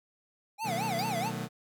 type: tone with vibrato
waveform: square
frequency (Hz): 777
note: G5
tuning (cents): -16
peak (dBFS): -32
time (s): 0.58-1.32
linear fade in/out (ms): 50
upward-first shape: sine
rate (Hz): 4.6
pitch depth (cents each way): 260
type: chord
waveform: sawtooth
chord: B dominant seventh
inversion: none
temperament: just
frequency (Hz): 123.47 / 154.34 / 185.21 / 222.2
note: B2 / D#3 / F#3 / A3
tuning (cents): 0 / -14 / +2 / +17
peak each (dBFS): -35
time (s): 0.63-1.49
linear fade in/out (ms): 50
type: tone with exponential decay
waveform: square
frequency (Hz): 4753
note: D8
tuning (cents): +20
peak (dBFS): -32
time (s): 0.99-1.12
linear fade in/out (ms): 0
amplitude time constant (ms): 27
effects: none